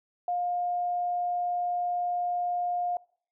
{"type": "tone", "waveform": "sine", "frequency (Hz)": 709, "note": "F5", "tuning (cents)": 26, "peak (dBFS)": -26, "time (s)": [0.28, 2.97], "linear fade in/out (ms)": 2, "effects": ["noise-tail reverb RT60 0.5 s tail -23 dB re dry"]}